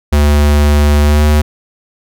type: tone with pitch glide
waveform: square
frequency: 73.42 to 75.05 Hz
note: D2 to D2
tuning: 0 to +38 cents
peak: -7 dBFS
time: 0.12-1.42 s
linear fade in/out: 10 ms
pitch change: +38 cents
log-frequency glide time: 1.02-1.24 s
effects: none